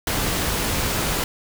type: noise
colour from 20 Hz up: pink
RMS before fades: -23 dBFS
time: 0.07-1.24 s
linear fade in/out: 2 ms
effects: none